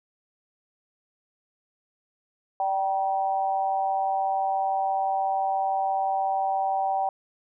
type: tone with amplitude modulation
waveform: sine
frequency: 773 Hz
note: G5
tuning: 24 cents flat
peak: -19 dBFS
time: 2.6-7.09 s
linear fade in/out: 2 ms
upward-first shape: sine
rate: 183 Hz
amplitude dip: 75%
effects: none

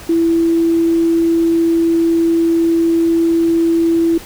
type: tone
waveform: sine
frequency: 332.3 Hz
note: E4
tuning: 14 cents sharp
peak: -10 dBFS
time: 0.09-4.18 s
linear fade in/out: 5 ms
effects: pink hiss -35 dBFS RMS until 4.25 s

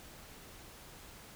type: silence
effects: pink hiss -53 dBFS RMS until 1.35 s

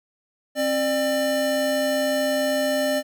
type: tone pair together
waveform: square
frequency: 266.7 / 597.9 Hz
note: C4 / D5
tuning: +33 / +31 cents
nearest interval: octave + major second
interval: 1398 cents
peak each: -27 / -22 dBFS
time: 0.55-3.03 s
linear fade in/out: 50 ms
effects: none

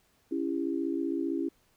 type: chord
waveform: sine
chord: C# diminished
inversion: none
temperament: just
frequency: 277.2 / 332.6 / 399.1 Hz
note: C#4 / E4 / G4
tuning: 0 / +16 / +31 cents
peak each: -32 / -31 / -37 dBFS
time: 0.31-1.49 s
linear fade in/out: 10 ms
effects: pink hiss -68 dBFS RMS until 1.76 s

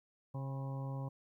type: harmonic tone with a mistuned harmonic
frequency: 135.1 Hz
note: C#3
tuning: 44 cents flat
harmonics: 1 / 2 / 3 / 4 / 5 / 6 / 7 / 8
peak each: -38 / -49 / -57 / -50 / -61 / -54 / -53 / -58 dBFS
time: 0.34-1.09 s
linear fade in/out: 10 ms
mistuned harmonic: 7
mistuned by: +59 cents
effects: 13-bit

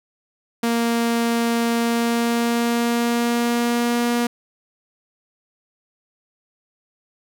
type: tone with pitch glide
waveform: sawtooth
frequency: 233.1 to 238.7 Hz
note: A#3 to A#3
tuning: 0 to +41 cents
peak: -14 dBFS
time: 0.63-4.27 s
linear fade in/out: 5 ms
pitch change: +41 cents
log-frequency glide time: 1.77-4.06 s
effects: none

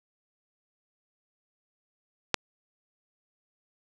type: click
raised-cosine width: 0.2 ms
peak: -4 dBFS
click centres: 2.343 s
effects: none

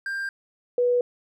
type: tone pair in turn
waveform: triangle / sine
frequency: 1590 / 489.4 Hz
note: G6 / B4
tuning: +24 / -16 cents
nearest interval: octave + minor sixth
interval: 2040 cents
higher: first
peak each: -25 / -18 dBFS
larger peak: second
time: 0.06-0.29 / 0.78-1.01 s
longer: neither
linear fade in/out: 2 ms
effects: none

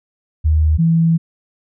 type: tone pair in turn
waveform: sine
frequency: 77.78 / 164.81 Hz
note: D#2 / E3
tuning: 0 / 0 cents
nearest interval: octave + minor second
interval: 1300 cents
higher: second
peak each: -10 dBFS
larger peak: neither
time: 0.44-0.78 / 0.78-1.18 s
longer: second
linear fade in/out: 20 ms
effects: none

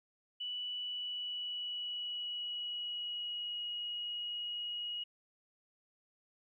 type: tone with pitch glide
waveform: sine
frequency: 2960 to 2896 Hz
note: F#7 to F#7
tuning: 0 to -38 cents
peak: -37 dBFS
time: 0.4-5.04 s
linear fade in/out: 10 ms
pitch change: -38 cents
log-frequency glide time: 0.8-3.65 s
effects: 13-bit

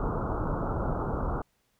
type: low-pass noise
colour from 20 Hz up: pink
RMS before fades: -30 dBFS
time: 0-1.42 s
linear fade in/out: 2 ms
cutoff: 1400 Hz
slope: 96 dB/octave
effects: pink hiss -72 dBFS RMS until 1.79 s

